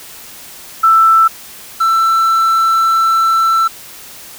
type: tone pair in turn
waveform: sine / triangle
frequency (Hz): 1327 / 1334.7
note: E6 / E6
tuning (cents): +11 / +21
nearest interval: unison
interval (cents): 10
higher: second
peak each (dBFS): -5 / -7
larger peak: first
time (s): 0.83-1.28 / 1.8-3.68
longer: second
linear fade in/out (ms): 10
effects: white hiss -34 dBFS RMS until 4.38 s